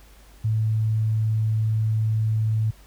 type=tone; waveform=sine; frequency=109.7 Hz; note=A2; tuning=5 cents flat; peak=-19 dBFS; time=0.44-2.71 s; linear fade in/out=10 ms; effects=added 50 Hz sine -48 dBFS peak until 2.86 s + pink hiss -54 dBFS RMS until 2.86 s